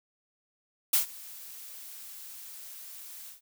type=noise with ADSR envelope; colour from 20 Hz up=blue; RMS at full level=-22 dBFS; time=0.93-3.41 s; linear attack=7 ms; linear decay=120 ms; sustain=-23 dB; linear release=130 ms; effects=none